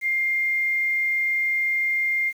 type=tone; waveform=sine; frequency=2111 Hz; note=C7; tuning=15 cents sharp; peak=-20 dBFS; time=0.01-2.33 s; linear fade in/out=50 ms; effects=8-bit